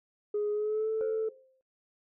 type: tone with pitch glide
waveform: sine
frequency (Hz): 416.9 to 440.2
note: G#4 to A4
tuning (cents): +7 to +1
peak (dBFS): -26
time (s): 0.34-1.29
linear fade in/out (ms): 5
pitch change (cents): +94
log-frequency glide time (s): 0.52-0.9
type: tone with exponential decay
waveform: sine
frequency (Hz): 523.3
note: C5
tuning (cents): 0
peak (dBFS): -31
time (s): 1.01-1.61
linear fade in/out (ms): 0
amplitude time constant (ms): 130
effects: noise-tail reverb RT60 0.3 s tail -19 dB re dry + tanh soft clip ceiling -24 dBFS